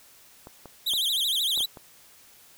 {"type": "clicks", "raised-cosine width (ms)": 1, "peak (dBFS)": -28, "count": 6, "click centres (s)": [0.471, 0.657, 0.936, 1.576, 1.606, 1.772]}
{"type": "tone with vibrato", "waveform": "45% pulse", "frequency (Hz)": 3523, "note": "A7", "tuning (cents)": 1, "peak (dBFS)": -23, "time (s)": [0.86, 1.66], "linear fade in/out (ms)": 10, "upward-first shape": "sine", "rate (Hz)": 13, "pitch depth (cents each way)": 210}
{"effects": ["white hiss -54 dBFS RMS until 2.57 s"]}